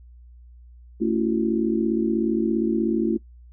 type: chord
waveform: sine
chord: F# minor seventh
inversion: first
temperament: just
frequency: 222 / 277.5 / 333 / 370 Hz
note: A3 / C#4 / E4 / F#4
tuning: +16 / +2 / +18 / 0 cents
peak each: -23 / -29 / -23 / -27 dBFS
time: 1-3.18 s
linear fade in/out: 20 ms
effects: noise-tail reverb RT60 0.1 s tail -20 dB re dry + added 60 Hz sine -44 dBFS peak until 3.52 s